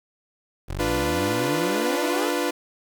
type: exponential sweep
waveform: 20% pulse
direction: up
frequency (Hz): 42.69 to 466.2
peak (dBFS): -23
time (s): 0.68-2.31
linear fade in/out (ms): 20
type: chord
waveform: sawtooth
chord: B diminished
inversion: first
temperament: equal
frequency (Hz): 293.7 / 349.2 / 493.9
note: D4 / F4 / B4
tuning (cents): 0 / 0 / 0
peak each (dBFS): -23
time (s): 0.79-2.51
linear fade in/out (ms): 10
effects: 8-bit